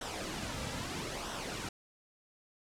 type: noise with flanger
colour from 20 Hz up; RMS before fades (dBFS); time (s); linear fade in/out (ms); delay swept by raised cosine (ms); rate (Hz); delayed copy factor
pink; -39; 0.01-1.69; 5; 0.43 to 2.83; 0.77; -0.55
effects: low-pass 8000 Hz 12 dB/octave